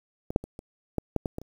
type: clicks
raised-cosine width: 2 ms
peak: -19 / -7 / -25 / -26 / -13 / -11 / -15 / -20 / -30 dBFS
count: 9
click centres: 0.305 / 0.361 / 0.44 / 0.591 / 0.983 / 1.163 / 1.258 / 1.384 / 1.416 s
effects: 8-bit